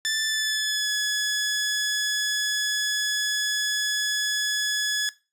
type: tone with pitch glide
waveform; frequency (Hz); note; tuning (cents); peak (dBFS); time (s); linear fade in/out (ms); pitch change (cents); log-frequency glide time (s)
15% pulse; 1760 to 1696.1; A6 to G#6; 0 to +36; -17; 0.05-5.09; 0; -64; 0.26-0.9
effects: noise-tail reverb RT60 0.3 s tail -19 dB re dry + resampled to 32000 Hz